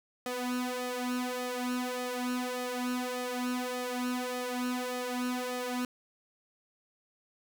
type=tone with flanger; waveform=sawtooth; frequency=249.2 Hz; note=B3; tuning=16 cents sharp; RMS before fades=-34 dBFS; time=0.26-5.85 s; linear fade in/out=2 ms; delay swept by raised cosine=1.6 to 3.3 ms; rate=1.7 Hz; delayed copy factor=+0.8; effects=10-bit